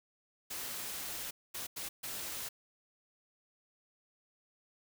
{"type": "noise bursts at uneven times", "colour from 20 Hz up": "white", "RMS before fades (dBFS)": -41, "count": 4, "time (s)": [[0.5, 1.31], [1.54, 1.67], [1.76, 1.89], [2.03, 2.49]], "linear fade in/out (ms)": 10, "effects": []}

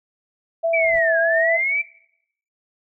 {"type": "tone with vibrato", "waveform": "sine", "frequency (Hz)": 659.3, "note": "E5", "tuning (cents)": 0, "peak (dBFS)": -16, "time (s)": [0.63, 1.58], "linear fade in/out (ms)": 20, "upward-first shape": "sine", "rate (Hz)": 3.7, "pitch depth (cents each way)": 13}
{"type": "noise with exponential growth", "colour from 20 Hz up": "brown", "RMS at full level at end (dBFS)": -36, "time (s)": [0.66, 0.99], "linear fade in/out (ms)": 1, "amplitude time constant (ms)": 71}
{"type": "linear two-way sweep", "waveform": "sine", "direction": "down then up", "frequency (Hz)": [2349, 1603, 2349], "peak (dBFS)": -18, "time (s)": [0.73, 1.82], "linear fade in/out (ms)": 10, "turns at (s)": 1.19}
{"effects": ["noise-tail reverb RT60 0.7 s tail -19 dB re dry"]}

